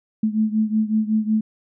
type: beating tone pair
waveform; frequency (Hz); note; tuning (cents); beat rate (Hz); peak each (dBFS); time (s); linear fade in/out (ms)
sine; 215.3 / 220.7; A3 / A3; -37 / +5; 5.4; -19 / -22; 0.23-1.41; 5
effects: none